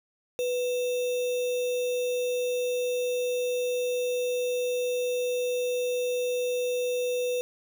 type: tone with sample-and-hold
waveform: sine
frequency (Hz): 494.5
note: B4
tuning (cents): +2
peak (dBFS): -25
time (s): 0.39-7.41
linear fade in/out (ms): 0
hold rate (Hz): 3150
effects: none